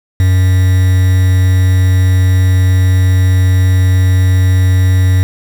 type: tone with quantisation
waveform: triangle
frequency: 92.8 Hz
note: F#2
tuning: 6 cents sharp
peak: -4 dBFS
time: 0.2-5.23 s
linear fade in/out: 0 ms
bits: 4
effects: none